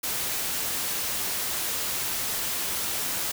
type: noise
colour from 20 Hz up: white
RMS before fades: -29 dBFS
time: 0.03-3.32 s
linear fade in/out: 10 ms
effects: none